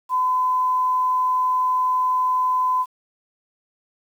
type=tone; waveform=sine; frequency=1014 Hz; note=B5; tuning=45 cents sharp; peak=-17 dBFS; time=0.09-2.86 s; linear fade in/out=50 ms; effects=8-bit